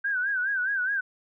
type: tone with vibrato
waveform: sine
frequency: 1556 Hz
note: G6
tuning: 13 cents flat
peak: -24 dBFS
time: 0.04-1.01 s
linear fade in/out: 10 ms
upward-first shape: sine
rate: 4.8 Hz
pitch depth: 110 cents each way
effects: none